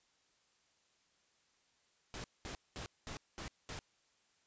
pink noise bursts, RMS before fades -45 dBFS, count 6, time 2.14-3.79 s, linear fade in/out 0 ms, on 100 ms, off 210 ms, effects white hiss -74 dBFS RMS until 4.46 s + resampled to 16000 Hz

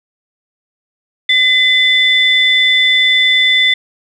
sine tone pair together, 2030 / 3511 Hz, B6 / A7, +47 / -4 cents, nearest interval major sixth, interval 949 cents, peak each -10 dBFS, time 1.29-3.74 s, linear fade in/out 5 ms, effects tanh soft clip ceiling 0 dBFS

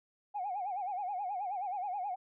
sine tone with vibrato, 773 Hz, G5, 24 cents flat, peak -33 dBFS, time 0.34-2.16 s, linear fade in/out 20 ms, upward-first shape sine, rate 9.4 Hz, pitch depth 140 cents each way, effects tanh soft clip ceiling -29 dBFS

